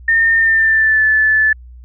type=tone with pitch glide; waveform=sine; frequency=1819 to 1741.9 Hz; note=A#6 to A6; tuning=-43 to -18 cents; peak=-9 dBFS; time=0.08-1.53 s; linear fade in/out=5 ms; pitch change=-75 cents; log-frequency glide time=0.36-1.04 s; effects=added 61 Hz sine -34 dBFS peak until 1.84 s